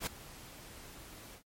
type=noise with ADSR envelope; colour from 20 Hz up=pink; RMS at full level=-33 dBFS; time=0-1.43 s; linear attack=67 ms; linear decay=7 ms; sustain=-18 dB; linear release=93 ms; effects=MP3 64 kbps